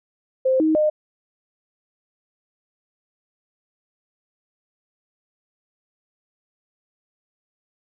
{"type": "tone with pitch steps", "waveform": "sine", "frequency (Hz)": [522, 314.4, 610], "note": ["C5", "D#4", "D#5"], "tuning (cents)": [-4, 18, -34], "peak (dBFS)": -15, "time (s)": [0.45, 0.9], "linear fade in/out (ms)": 10, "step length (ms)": 150, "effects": []}